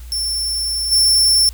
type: tone with level steps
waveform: sawtooth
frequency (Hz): 5390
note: E8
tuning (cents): +38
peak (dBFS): -16 / -8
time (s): 0.12-1.49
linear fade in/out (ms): 0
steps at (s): 0.91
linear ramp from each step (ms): 20
effects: added 60 Hz sine -31 dBFS peak until 1.53 s + white hiss -46 dBFS RMS until 1.53 s